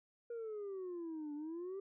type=exponential two-way sweep; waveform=sine; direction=down then up; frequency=477.3 to 290 to 398.5 Hz; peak=-39 dBFS; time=0.3-1.8 s; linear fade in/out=5 ms; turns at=1.34 s; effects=tanh soft clip ceiling -40 dBFS